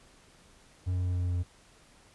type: tone with pitch steps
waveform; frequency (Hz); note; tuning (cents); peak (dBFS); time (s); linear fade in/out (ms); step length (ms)
triangle; 91 / 90.48 / 89.95 / 89.44 / 88.92 / 88.41; F#2 / F#2 / F#2 / F2 / F2 / F2; -28 / -38 / -48 / +42 / +32 / +22; -25; 0.86-1.436; 20; 96
effects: pink hiss -59 dBFS RMS until 2.14 s + resampled to 24000 Hz